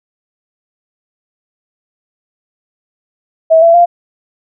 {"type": "tone with pitch steps", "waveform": "sine", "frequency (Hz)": [647, 670.6, 695], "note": ["E5", "E5", "F5"], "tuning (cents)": [-32, 30, -9], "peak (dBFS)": -3, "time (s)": [3.5, 3.86], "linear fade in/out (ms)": 20, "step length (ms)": 120, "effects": []}